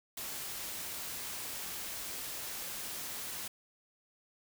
white noise with ADSR envelope, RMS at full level -39 dBFS, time 0.17-3.48 s, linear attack 5 ms, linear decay 3 ms, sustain -2 dB, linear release 5 ms, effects none

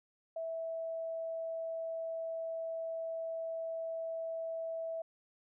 sine tone, 655 Hz, E5, 11 cents flat, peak -36 dBFS, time 0.36-5.02 s, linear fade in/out 5 ms, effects none

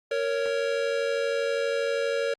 square tone pair together, 463.5 / 556 Hz, A#4 / C#5, -10 / +5 cents, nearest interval minor third, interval 315 cents, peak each -28 dBFS, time 0.11-2.34 s, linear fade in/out 5 ms, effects low-pass 5000 Hz 12 dB/octave + Opus 48 kbps

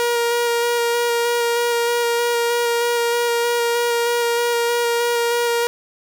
sawtooth tone with vibrato, 473.4 Hz, A#4, 27 cents sharp, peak -13 dBFS, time 0-5.67 s, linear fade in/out 0 ms, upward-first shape square, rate 3.2 Hz, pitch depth 10 cents each way, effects none

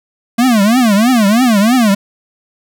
square tone with vibrato, 226 Hz, A3, 47 cents sharp, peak -8 dBFS, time 0.38-1.95 s, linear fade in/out 10 ms, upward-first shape triangle, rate 3.1 Hz, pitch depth 280 cents each way, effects none

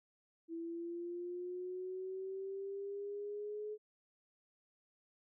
sine linear sweep, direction up, 329.6 to 426.1 Hz, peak -40 dBFS, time 0.48-3.78 s, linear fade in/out 50 ms, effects none

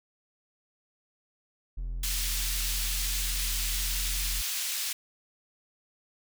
triangle tone, 42.55 Hz, F1, 44 cents flat, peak -29 dBFS, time 1.77-4.42 s, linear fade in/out 10 ms
pink high-pass noise, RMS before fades -32 dBFS, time 2.03-4.93 s, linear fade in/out 5 ms, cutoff 3100 Hz, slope 12 dB/octave
effects none

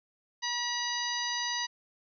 harmonic tone with a mistuned harmonic, 962 Hz, B5, 46 cents flat, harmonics 1 / 2 / 3 / 4 / 5 / 6, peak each -37 / -36 / -40 / -38 / -36 / -38 dBFS, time 0.42-1.67 s, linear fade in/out 20 ms, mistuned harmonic 6, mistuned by +67 cents, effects none

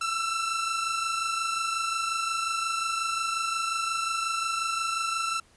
sawtooth tone pair together, 1332 / 1357.6 Hz, E6 / F6, +18 / -49 cents, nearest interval unison, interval 33 cents, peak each -24 / -30 dBFS, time 0.01-5.4 s, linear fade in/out 5 ms, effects pink hiss -60 dBFS RMS until 5.56 s + resampled to 24000 Hz

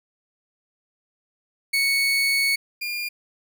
30% pulse tone pair in turn, 2217 / 2410 Hz, C#7 / D7, 0 / +44 cents, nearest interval minor second, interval 144 cents, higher second, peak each -16 / -24 dBFS, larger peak first, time 1.73-2.56 / 2.81-3.09 s, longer first, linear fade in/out 10 ms, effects none

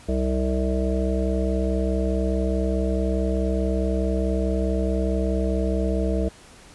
harmonic tone, 64.7 Hz, C2, 19 cents flat, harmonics 1 / 3 / 5 / 7 / 9 / 10, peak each -23 / -27 / -29 / -29 / -33 / -31 dBFS, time 0.08-6.29 s, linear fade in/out 10 ms, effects pink hiss -48 dBFS RMS until 6.74 s + resampled to 24000 Hz

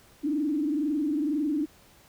sine tone with frequency modulation, 298.1 Hz, D4, 26 cents sharp, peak -24 dBFS, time 0.23-1.66 s, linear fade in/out 20 ms, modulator 22 Hz, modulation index 1, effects pink hiss -57 dBFS RMS until 2.08 s

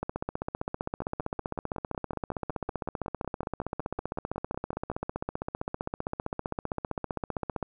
two click trains, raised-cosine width 1 ms, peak -22 / -17 dBFS, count 22 / 118, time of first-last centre 1.02-4.916 / 0.03-7.627 s, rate 5.39 / 15.4 Hz, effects none

